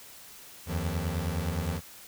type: beating tone pair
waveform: 25% pulse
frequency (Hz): 78.8 / 88.5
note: D#2 / F2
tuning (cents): +23 / +23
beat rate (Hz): 9.7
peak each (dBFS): -28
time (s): 0.66-1.81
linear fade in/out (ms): 50
effects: white hiss -49 dBFS RMS until 2.07 s